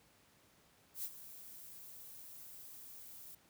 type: noise with ADSR envelope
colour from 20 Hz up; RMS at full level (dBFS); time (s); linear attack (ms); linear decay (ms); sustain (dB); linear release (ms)
violet; -40; 0.94-3.35; 100; 48; -13; 4
effects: pink hiss -68 dBFS RMS until 3.49 s + high-pass 80 Hz 12 dB/octave